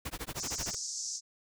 pink noise with tremolo, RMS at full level -37 dBFS, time 0.05-0.75 s, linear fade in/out 5 ms, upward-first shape sine, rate 13 Hz, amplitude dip 100%
white band-pass noise, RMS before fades -38 dBFS, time 0.35-1.21 s, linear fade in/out 50 ms, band 5200 to 7000 Hz, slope 48 dB/octave
effects none

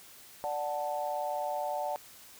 sine chord, D major, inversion none, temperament equal, 587.3 / 740 / 880 Hz, D5 / F#5 / A5, 0 / 0 / 0 cents, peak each -35 / -35 / -36 dBFS, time 0.44-1.96 s, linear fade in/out 0 ms, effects white hiss -53 dBFS RMS until 2.39 s

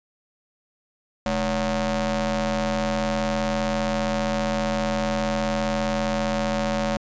sawtooth ring-modulated tone, 174.61 Hz, F3, in tune, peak -15 dBFS, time 1.26-6.97 s, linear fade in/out 0 ms, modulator 389 Hz, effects resampled to 16000 Hz

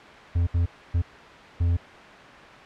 triangle tone bursts at uneven times, 85.7 Hz, F2, 32 cents flat, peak -17 dBFS, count 4, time 0.35-0.47 / 0.54-0.66 / 0.94-1.02 / 1.6-1.77 s, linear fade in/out 10 ms, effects white hiss -43 dBFS RMS until 2.65 s + low-pass 2000 Hz 12 dB/octave

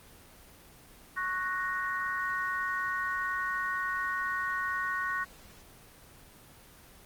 sine chord, F# major, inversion second, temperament equal with one note detuned, 1104.3 / 1480 / 1864.7 Hz, C#6 / F#6 / A#6, -7 / 0 / 0 cents, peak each -34 dBFS, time 1.16-5.25 s, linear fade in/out 20 ms, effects pink hiss -54 dBFS RMS until 7.05 s + Opus 24 kbps

